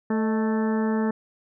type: harmonic tone with a mistuned harmonic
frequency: 220 Hz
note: A3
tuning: in tune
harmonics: 1 / 2 / 3 / 4 / 5 / 6 / 7 / 8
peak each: -22 / -28 / -37 / -34 / -40 / -40 / -43 / -39 dBFS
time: 0.1-1.11 s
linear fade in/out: 5 ms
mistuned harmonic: 3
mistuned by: -73 cents
effects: none